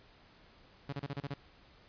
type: tone bursts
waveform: sawtooth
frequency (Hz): 140.7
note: C#3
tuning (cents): +26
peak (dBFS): -32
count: 7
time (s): 0.89-1.34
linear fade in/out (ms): 5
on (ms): 36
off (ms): 33
effects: pink hiss -61 dBFS RMS until 1.88 s + resampled to 11025 Hz